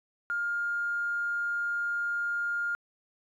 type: tone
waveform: triangle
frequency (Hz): 1410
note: F6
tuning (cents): +16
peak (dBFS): -24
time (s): 0.3-2.75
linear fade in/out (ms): 0
effects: tanh soft clip ceiling -26 dBFS